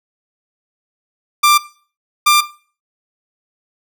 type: tone pair in turn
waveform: sawtooth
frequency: 1184 / 1190.5 Hz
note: D6 / D6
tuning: +14 / +23 cents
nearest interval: unison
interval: 9 cents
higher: second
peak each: -4 dBFS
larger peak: neither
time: 1.43-1.58 / 2.26-2.41 s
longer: neither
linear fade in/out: 10 ms
effects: noise-tail reverb RT60 0.4 s tail -17 dB re dry